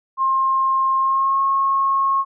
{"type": "tone with pitch glide", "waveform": "sine", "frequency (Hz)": [1064, 1087.6], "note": ["C6", "C#6"], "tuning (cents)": [29, -33], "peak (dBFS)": -15, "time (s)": [0.17, 2.25], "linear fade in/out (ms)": 50, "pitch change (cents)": 38, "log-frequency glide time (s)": [0.98, 1.41], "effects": []}